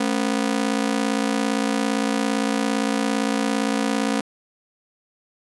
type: ring-modulated tone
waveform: sawtooth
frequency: 245.3 Hz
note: B3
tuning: 12 cents flat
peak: -13 dBFS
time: 0-4.21 s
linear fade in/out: 5 ms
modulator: 28.8 Hz
effects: resampled to 24000 Hz